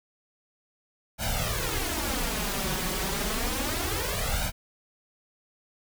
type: noise with flanger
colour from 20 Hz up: pink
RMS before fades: -29 dBFS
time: 1.18-4.52 s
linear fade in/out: 50 ms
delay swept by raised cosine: 1.3 to 5.4 ms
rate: 0.3 Hz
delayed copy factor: +0.95
effects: none

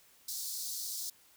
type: high-pass noise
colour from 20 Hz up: pink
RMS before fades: -39 dBFS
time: 0.28-1.1 s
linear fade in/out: 5 ms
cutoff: 4200 Hz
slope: 48 dB/octave
effects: white hiss -63 dBFS RMS until 1.36 s

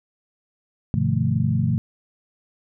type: tone cluster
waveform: sine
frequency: 101 / 126.4 / 152.4 / 173.7 / 219.2 Hz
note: G#2 / B2 / D#3 / F3 / A3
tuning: -48 / +41 / -36 / -9 / -6 cents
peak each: -25 / -22 / -25 / -26 / -26 dBFS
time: 0.94-1.78 s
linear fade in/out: 0 ms
effects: none

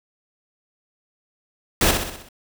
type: noise with echo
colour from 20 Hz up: pink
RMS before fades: -17 dBFS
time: 1.81-1.91 s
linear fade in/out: 2 ms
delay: 63 ms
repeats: 6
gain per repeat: -5 dB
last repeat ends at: 2.288 s
effects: none

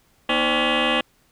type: tone with frequency modulation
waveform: sine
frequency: 1145 Hz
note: D6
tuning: 44 cents flat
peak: -16 dBFS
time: 0.29-1.01 s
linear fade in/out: 5 ms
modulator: 277 Hz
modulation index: 7.4
effects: tanh soft clip ceiling -14 dBFS + pink hiss -61 dBFS RMS until 1.31 s

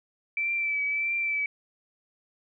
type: tone with vibrato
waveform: sine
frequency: 2321 Hz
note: D7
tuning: 21 cents flat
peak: -25 dBFS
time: 0.37-1.46 s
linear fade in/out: 2 ms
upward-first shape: triangle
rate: 1.6 Hz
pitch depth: 36 cents each way
effects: none

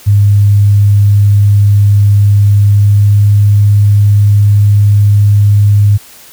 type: tone with pitch glide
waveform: sine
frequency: 101.8 to 102.57 Hz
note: G#2 to G#2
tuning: -34 to -21 cents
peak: -3 dBFS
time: 0.06-5.98 s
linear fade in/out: 20 ms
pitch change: +13 cents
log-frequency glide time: 2.61-3.29 s
effects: white hiss -36 dBFS RMS until 6.32 s

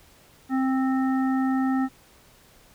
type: harmonic tone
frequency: 263.2 Hz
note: C4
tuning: 10 cents sharp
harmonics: 1 / 3 / 5 / 7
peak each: -21 / -31 / -35 / -38 dBFS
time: 0.49-1.89 s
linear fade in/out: 50 ms
effects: pink hiss -55 dBFS RMS until 2.74 s

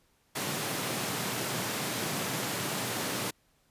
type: high-pass noise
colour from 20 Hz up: pink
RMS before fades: -33 dBFS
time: 0.35-3.31 s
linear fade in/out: 10 ms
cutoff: 110 Hz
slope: 48 dB/octave
effects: pink hiss -69 dBFS RMS until 3.7 s + resampled to 32000 Hz

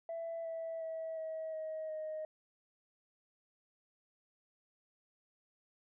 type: tone with pitch steps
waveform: sine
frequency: 664 / 655.6 / 647.3 / 639.2 / 631.1 / 623.1 Hz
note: E5 / E5 / E5 / D#5 / D#5 / D#5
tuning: +12 / -10 / -32 / +47 / +24 / +2 cents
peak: -37 dBFS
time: 0.09-2.25 s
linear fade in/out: 2 ms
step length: 360 ms
effects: tanh soft clip ceiling -35 dBFS

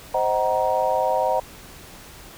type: chord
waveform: sine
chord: C half-diminished seventh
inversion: none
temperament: just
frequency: 523.3 / 627.9 / 753.5 / 941.9 Hz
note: C5 / Eb5 / Gb5 / Bb5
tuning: 0 / +16 / +31 / +18 cents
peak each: -24 dBFS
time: 0.14-1.4 s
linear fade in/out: 5 ms
effects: pink hiss -43 dBFS RMS until 2.37 s

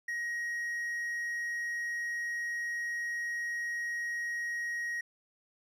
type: tone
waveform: triangle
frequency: 1888 Hz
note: A#6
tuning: 22 cents sharp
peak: -31 dBFS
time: 0.08-5.01 s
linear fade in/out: 5 ms
effects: none

